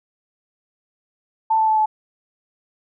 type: tone with pitch steps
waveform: sine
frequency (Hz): 886 / 878.4 / 870.8 / 863.3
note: A5 / A5 / A5 / A5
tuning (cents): +12 / -3 / -18 / -33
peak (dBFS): -14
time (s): 1.5-1.86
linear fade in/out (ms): 10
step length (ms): 90
effects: none